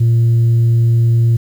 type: tone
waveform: sine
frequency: 116.2 Hz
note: A#2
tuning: 5 cents flat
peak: -6 dBFS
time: 0-1.37 s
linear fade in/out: 10 ms
effects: tanh soft clip ceiling -7 dBFS + 7-bit